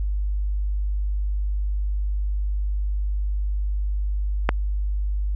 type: click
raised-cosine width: 0.5 ms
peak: -3 dBFS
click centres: 4.491 s
effects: added 50 Hz sine -21 dBFS peak until 5.35 s